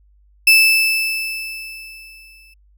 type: tone with exponential decay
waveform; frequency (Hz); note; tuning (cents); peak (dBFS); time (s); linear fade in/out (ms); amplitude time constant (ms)
35% pulse; 2633; E7; -3; -5; 0.47-2.54; 5; 450
effects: added 50 Hz sine -50 dBFS peak until 2.77 s